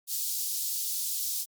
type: high-pass noise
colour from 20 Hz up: white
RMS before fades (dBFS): -31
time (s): 0.07-1.46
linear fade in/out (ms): 50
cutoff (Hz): 4200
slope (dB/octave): 24
effects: MP3 96 kbps

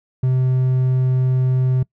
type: tone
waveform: triangle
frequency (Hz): 128.8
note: C3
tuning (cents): -27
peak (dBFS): -12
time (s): 0.23-1.83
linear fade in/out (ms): 5
effects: noise-tail reverb RT60 0.1 s tail -23 dB re dry

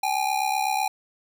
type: ring-modulated tone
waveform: square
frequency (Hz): 810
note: G#5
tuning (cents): -43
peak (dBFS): -20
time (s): 0.03-0.88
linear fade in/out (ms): 5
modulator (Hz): 34
effects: 10-bit

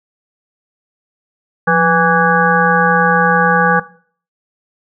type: harmonic tone with a mistuned harmonic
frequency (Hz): 164.81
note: E3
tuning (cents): 0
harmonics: 1 / 3 / 5 / 7 / 9 / 10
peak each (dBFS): -16 / -16 / -16 / -16 / -16 / -16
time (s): 1.67-3.8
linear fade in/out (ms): 10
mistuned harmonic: 1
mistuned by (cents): +120
effects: noise-tail reverb RT60 0.5 s tail -19 dB re dry

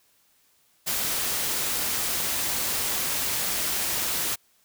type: noise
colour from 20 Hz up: white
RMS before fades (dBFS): -27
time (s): 0.86-4.36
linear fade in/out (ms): 20
effects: white hiss -64 dBFS RMS until 4.64 s

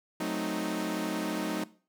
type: chord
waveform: sawtooth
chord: F# diminished seventh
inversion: none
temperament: equal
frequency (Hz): 185 / 220 / 261.6 / 311.1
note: F#3 / A3 / C4 / Eb4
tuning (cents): 0 / 0 / 0 / 0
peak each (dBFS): -32 / -33 / -35 / -30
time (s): 0.2-1.64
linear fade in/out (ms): 5
effects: noise-tail reverb RT60 0.4 s tail -19 dB re dry

